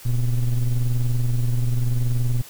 triangle ring-modulated tone, 65.41 Hz, C2, in tune, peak -12 dBFS, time 0.05-2.42 s, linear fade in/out 10 ms, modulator 55 Hz, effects white hiss -43 dBFS RMS until 2.49 s

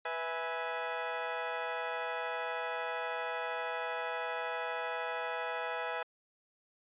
20% pulse chord, E major, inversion second, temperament equal with one note detuned, 493.9 / 654.3 / 830.6 Hz, B4 / E5 / G#5, 0 / -13 / 0 cents, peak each -34 dBFS, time 0.05-6.03 s, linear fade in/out 5 ms, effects resampled to 8000 Hz

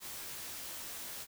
white noise with comb filter, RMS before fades -44 dBFS, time 0-1.27 s, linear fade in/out 50 ms, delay 18 ms, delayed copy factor -0.75, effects none

